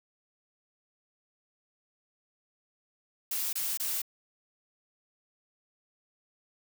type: noise bursts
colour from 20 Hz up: blue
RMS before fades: -32 dBFS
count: 3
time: 3.31-4.018 s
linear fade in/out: 5 ms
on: 220 ms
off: 24 ms
effects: none